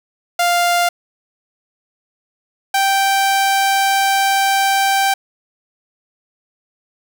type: tone pair in turn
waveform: sawtooth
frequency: 698.5 / 782.3 Hz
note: F5 / G5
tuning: 0 / -4 cents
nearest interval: major second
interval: 196 cents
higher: second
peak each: -9 dBFS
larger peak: neither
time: 0.39-0.89 / 2.74-5.14 s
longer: second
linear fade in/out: 5 ms
effects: none